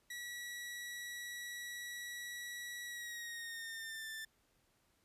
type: tone with pitch glide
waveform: sawtooth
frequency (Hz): 1934 to 1773.5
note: B6 to A6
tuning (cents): -37 to +13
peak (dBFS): -40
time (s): 0.1-4.25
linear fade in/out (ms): 5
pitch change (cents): -150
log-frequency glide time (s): 2.85-4.08
effects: pink hiss -75 dBFS RMS until 5.04 s + resampled to 32000 Hz